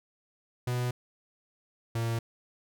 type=tone pair in turn; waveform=45% pulse; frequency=123.47 / 115.2 Hz; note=B2 / A#2; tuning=0 / -20 cents; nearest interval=minor second; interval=120 cents; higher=first; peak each=-28 dBFS; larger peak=neither; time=0.67-0.91 / 1.95-2.19 s; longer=neither; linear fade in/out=5 ms; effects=none